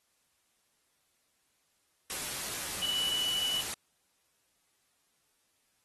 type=tone in noise; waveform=sine; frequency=2960 Hz; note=F#7; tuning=in tune; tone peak=-29 dBFS; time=2.82-3.61 s; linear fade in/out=0 ms; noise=white; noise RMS=-37 dBFS; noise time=2.1-3.74 s; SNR=+5 dB; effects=white hiss -74 dBFS RMS until 5.84 s + AAC 32 kbps